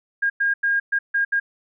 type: tone bursts at uneven times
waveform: sine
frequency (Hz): 1620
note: G#6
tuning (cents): -43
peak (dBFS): -17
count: 6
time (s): 0.22-0.3 / 0.4-0.54 / 0.63-0.8 / 0.92-0.99 / 1.14-1.25 / 1.32-1.4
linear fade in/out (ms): 10
effects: none